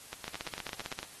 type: two click trains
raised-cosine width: 0.2 ms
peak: -19 / -21 dBFS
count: 12 / 9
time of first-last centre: 0.28-0.99 / 0.13-1.03 s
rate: 15.5 / 8.89 Hz
effects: white hiss -51 dBFS RMS until 1.2 s + AAC 32 kbps